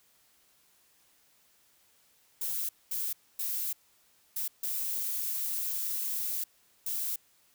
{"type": "noise bursts at uneven times", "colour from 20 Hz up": "violet", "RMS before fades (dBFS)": -33, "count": 6, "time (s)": [[2.41, 2.69], [2.91, 3.13], [3.39, 3.73], [4.36, 4.48], [4.63, 6.44], [6.86, 7.16]], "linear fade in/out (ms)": 5, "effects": ["white hiss -66 dBFS RMS until 7.54 s"]}